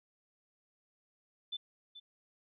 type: tone with echo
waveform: sine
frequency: 3520 Hz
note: A7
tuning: in tune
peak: -36 dBFS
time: 1.52-1.57 s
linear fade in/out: 10 ms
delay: 430 ms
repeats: 1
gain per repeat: -12 dB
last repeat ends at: 2 s
effects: none